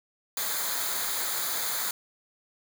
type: noise with comb filter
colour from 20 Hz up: white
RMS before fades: -30 dBFS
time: 0.37-1.91 s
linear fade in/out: 2 ms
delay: 0.36 ms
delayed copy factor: -0.7
effects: none